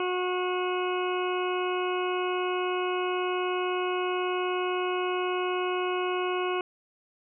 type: harmonic tone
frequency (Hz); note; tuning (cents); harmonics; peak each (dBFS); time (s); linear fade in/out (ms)
363.8; F#4; -29; 1 / 2 / 3 / 4 / 6 / 7 / 8; -28 / -35 / -33 / -39 / -42 / -38 / -40; 0-6.61; 2
effects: none